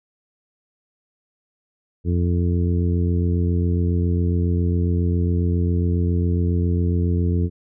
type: harmonic tone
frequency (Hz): 87.31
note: F2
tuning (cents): 0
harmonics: 1 / 2 / 3 / 4 / 5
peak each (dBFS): -18 / -24 / -28 / -30 / -32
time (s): 2.04-7.5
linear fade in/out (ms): 50
effects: none